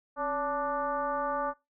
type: tone with frequency modulation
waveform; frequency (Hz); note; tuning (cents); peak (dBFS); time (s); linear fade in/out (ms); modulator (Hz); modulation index
sine; 873; A5; -14; -28; 0.16-1.54; 50; 302; 1.5
effects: noise-tail reverb RT60 0.2 s tail -19 dB re dry